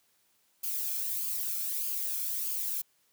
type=noise with flanger; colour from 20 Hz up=violet; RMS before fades=-33 dBFS; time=0.63-2.82 s; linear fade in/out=10 ms; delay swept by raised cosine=0.52 to 1.07 ms; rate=1.6 Hz; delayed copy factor=-0.5; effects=white hiss -70 dBFS RMS until 3.12 s + high-pass 80 Hz 12 dB/octave